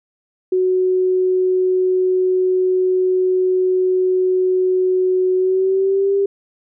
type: tone with pitch glide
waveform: sine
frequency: 370 to 396.6 Hz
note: F#4 to G4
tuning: 0 to +20 cents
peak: -13 dBFS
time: 0.52-6.26 s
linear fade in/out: 5 ms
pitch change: +120 cents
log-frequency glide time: 5.36-6.15 s
effects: none